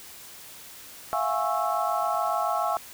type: tone cluster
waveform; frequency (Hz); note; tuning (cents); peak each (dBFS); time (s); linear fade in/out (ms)
sine; 669 / 716 / 828 / 1098 / 1319; E5 / F5 / G#5 / C#6 / E6; +25 / +43 / -5 / -17 / +1; -30; 1.13-2.77; 0
effects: white hiss -45 dBFS RMS until 2.93 s